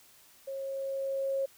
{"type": "tone with level ramp", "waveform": "sine", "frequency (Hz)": 543, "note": "C#5", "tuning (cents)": -36, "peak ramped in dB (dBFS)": [-35, -27], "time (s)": [0.47, 1.46], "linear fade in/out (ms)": 10, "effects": ["white hiss -59 dBFS RMS until 1.57 s"]}